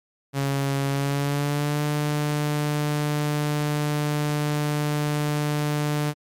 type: tone with pitch glide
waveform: sawtooth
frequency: 138.59 to 148.54 Hz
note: C#3 to D3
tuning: 0 to +20 cents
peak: -18 dBFS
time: 0.33-6.14 s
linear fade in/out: 50 ms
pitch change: +120 cents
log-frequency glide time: 0.89-1.83 s
effects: MP3 96 kbps